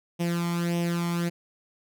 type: tone with flanger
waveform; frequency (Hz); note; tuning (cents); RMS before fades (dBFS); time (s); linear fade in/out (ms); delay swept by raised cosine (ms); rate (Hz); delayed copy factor
sawtooth; 171.6; F3; -30; -27; 0.19-1.3; 20; 0.34 to 0.93; 1.7; +0.7
effects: none